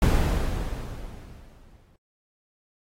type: noise with exponential decay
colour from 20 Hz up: brown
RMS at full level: -17 dBFS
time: 0.02-1.96 s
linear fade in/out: 2 ms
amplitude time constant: 420 ms
effects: AAC 48 kbps